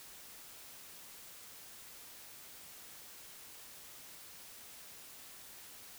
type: silence
effects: white hiss -53 dBFS RMS until 5.98 s